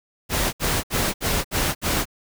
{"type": "noise bursts", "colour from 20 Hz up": "pink", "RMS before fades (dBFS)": -22, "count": 6, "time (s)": [0.29, 2.055], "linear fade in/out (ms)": 50, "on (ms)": 240, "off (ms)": 65, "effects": []}